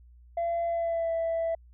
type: tone with pitch glide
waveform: sine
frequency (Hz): 680 to 661.4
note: F5 to E5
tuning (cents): -46 to +6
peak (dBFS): -24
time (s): 0.37-1.55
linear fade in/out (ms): 5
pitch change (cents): -48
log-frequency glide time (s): 0.66-1.12
effects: tanh soft clip ceiling -24 dBFS + added 60 Hz sine -51 dBFS peak until 1.73 s